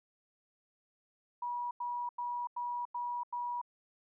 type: tone bursts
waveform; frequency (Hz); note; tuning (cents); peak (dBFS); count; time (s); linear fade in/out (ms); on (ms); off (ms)
sine; 967; B5; -37; -34; 6; 1.42-3.615; 5; 290; 91
effects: none